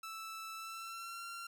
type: tone with pitch glide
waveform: sawtooth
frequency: 1318.5 to 1373.7 Hz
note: E6 to F6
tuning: 0 to -29 cents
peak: -40 dBFS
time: 0.03-1.47 s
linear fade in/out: 5 ms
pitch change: +71 cents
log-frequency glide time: 0.55-1.25 s
effects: none